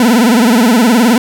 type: tone with vibrato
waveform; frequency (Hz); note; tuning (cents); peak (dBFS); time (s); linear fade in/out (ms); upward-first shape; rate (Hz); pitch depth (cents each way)
40% pulse; 233.1; A#3; 0; -5; 0-1.18; 2; sine; 19; 160
effects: none